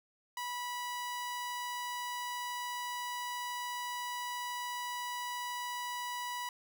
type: tone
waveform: sawtooth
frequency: 979 Hz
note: B5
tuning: 15 cents flat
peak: -33 dBFS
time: 0.37-6.49 s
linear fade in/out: 2 ms
effects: none